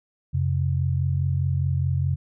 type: tone pair together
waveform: sine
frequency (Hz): 90.31 / 135.2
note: F#2 / C#3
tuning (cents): -41 / -43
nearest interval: perfect fifth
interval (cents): 698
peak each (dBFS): -23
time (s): 0.33-2.16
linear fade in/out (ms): 20
effects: none